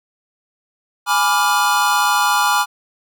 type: chord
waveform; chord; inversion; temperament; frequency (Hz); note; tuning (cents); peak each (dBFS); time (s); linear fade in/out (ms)
square; G# diminished seventh; none; equal with one note detuned; 830.6 / 987.8 / 1174.7 / 1405.8; G#5 / B5 / D6 / F6; 0 / 0 / 0 / +11; -20; 1.06-2.66; 50
effects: none